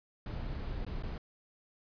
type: noise with dropouts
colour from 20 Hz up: brown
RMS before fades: -38 dBFS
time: 0.26-1.18 s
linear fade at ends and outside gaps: 2 ms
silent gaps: 0.849-0.865 / 1.025-1.034 s
effects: resampled to 11025 Hz